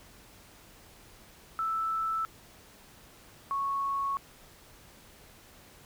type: tone pair in turn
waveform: sine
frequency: 1318.5 / 1105.2 Hz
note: E6 / C#6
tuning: 0 / -6 cents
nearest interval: minor third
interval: 306 cents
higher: first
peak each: -28 dBFS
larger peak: neither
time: 1.59-2.25 / 3.51-4.17 s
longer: neither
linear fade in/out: 0 ms
effects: pink hiss -55 dBFS RMS until 5.85 s